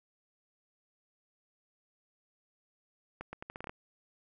accelerating click train, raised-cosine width 0.5 ms, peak -26 dBFS, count 9, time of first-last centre 3.21-3.695 s, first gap 120 ms, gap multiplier 0.79, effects none

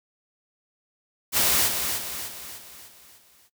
white noise with echo, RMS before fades -21 dBFS, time 1.32-1.7 s, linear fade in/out 50 ms, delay 300 ms, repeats 6, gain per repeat -6 dB, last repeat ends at 3.5 s, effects noise-tail reverb RT60 0.1 s tail -20 dB re dry

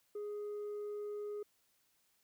sine tone with tanh clipping, 415.3 Hz, G#4, in tune, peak -40 dBFS, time 0.15-1.43 s, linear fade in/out 5 ms, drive 2 dB, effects white hiss -75 dBFS RMS until 2.23 s

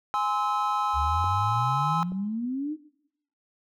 triangle chord, Ab augmented, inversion none, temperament just, 830.6 / 1038.3 / 1297.8 Hz, Ab5 / C6 / E6, 0 / -14 / -27 cents, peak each -26 / -27 / -26 dBFS, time 0.14-2.03 s, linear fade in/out 0 ms
sine exponential sweep, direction up, 68.9 to 316.7 Hz, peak -27 dBFS, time 0.93-2.77 s, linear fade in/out 50 ms
clicks, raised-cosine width 2 ms, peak -29 dBFS, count 2, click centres 1.242 / 2.12 s
effects noise-tail reverb RT60 0.8 s tail -21 dB re dry

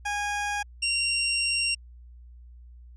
20% pulse tone pair in turn, 821 / 2762 Hz, G#5 / F7, -20 / -20 cents, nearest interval octave + major sixth, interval 2100 cents, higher second, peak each -22 / -19 dBFS, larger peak second, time 0.05-0.63 / 0.82-1.75 s, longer second, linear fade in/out 10 ms, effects added 60 Hz sine -45 dBFS peak until 2.96 s + resampled to 22050 Hz

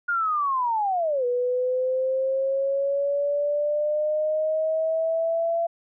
sine linear two-way sweep, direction down then up, 1434 to 487.1 to 677 Hz, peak -21 dBFS, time 0.08-5.67 s, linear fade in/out 10 ms, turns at 1.25 s, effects none

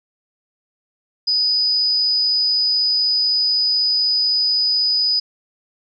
sine tone with amplitude modulation, 4978 Hz, D#8, in tune, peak -13 dBFS, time 1.27-5.2 s, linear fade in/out 10 ms, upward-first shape sine, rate 257 Hz, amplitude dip 35%, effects none

